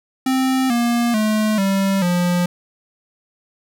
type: tone with pitch steps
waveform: square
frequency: 261.6 / 237.1 / 215 / 194.85 / 176.63 Hz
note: C4 / A#3 / A3 / G3 / F3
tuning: 0 / +30 / -40 / -10 / +20 cents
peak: -16 dBFS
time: 0.26-2.46 s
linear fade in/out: 5 ms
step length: 440 ms
effects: none